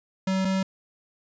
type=tone pair in turn; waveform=square; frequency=190 / 190.71 Hz; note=F#3 / G3; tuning=+46 / -47 cents; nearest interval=unison; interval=7 cents; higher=second; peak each=-23 / -23 dBFS; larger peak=neither; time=0.27-0.45 / 0.45-0.63 s; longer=neither; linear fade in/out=5 ms; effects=resampled to 16000 Hz